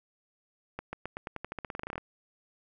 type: accelerating click train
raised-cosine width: 0.5 ms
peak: -21 dBFS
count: 19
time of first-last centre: 0.79-1.98 s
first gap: 140 ms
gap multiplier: 0.9
effects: none